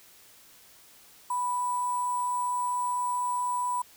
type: tone with sample-and-hold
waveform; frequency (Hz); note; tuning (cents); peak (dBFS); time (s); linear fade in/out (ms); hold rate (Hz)
sine; 987.8; B5; 0; -26; 1.3-3.82; 5; 8820
effects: white hiss -55 dBFS RMS until 3.96 s